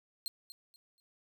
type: tone with echo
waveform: sawtooth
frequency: 4186 Hz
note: C8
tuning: in tune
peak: -32 dBFS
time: 0.26-0.28 s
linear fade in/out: 0 ms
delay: 240 ms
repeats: 3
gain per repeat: -12 dB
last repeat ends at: 1 s
effects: none